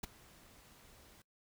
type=noise with ADSR envelope; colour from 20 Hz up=pink; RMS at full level=-38 dBFS; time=0.03-1.22 s; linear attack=8 ms; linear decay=13 ms; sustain=-23 dB; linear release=4 ms; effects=noise-tail reverb RT60 0.1 s tail -20 dB re dry